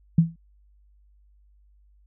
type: tone with exponential decay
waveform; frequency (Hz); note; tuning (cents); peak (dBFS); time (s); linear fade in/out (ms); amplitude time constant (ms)
sine; 165.3; E3; +5; -10; 0.18-0.36; 5; 37
effects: added 50 Hz sine -55 dBFS peak until 2.06 s